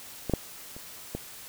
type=clicks; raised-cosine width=2 ms; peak=-16 / -9 / -29 / -18 dBFS; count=4; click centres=0.297 / 0.337 / 0.765 / 1.15 s; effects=white hiss -45 dBFS RMS until 1.48 s